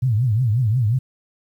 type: tone with vibrato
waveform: sine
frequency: 116.54 Hz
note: A#2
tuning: in tune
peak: -15 dBFS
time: 0.02-0.99 s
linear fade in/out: 10 ms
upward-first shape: triangle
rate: 5.6 Hz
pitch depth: 260 cents each way
effects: 9-bit